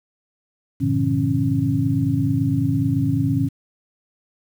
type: tone cluster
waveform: sine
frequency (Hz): 99 / 116.9 / 146 / 171.3 / 273.7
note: G2 / A#2 / D3 / F3 / C#4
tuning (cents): +18 / +5 / -10 / -33 / -22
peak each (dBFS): -27 / -22 / -23 / -28 / -21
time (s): 0.8-3.49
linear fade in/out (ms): 20
effects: 8-bit